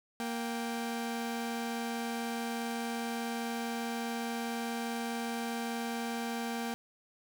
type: tone pair together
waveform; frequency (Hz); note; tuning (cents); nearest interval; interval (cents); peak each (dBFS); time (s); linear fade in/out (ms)
sawtooth; 233.1 / 784.1; A#3 / G5; 0 / 0; octave + major sixth; 2100; -31 / -36; 0.2-6.74; 0
effects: none